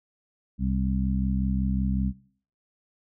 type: harmonic tone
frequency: 65.41 Hz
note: C2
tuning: in tune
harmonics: 1 / 2 / 3 / 4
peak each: -27 / -31 / -27 / -36 dBFS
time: 0.58-2.13 s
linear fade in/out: 50 ms
effects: noise-tail reverb RT60 0.5 s tail -18 dB re dry